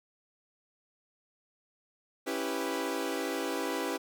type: chord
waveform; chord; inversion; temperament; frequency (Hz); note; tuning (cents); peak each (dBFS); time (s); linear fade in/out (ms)
sawtooth; C# half-diminished seventh; none; equal; 277.2 / 329.6 / 392 / 493.9; C#4 / E4 / G4 / B4; 0 / 0 / 0 / 0; -33; 2.26-3.98; 20
effects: none